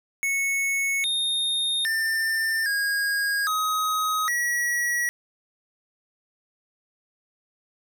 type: tone with pitch steps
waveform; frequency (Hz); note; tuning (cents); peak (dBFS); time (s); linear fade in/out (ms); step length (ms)
square; 2204 / 3680 / 1793 / 1635 / 1263 / 1923; C#7 / A#7 / A6 / G#6 / D#6 / B6; -11 / -23 / +32 / -28 / +26 / -47; -23; 0.23-5.09; 0; 810
effects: none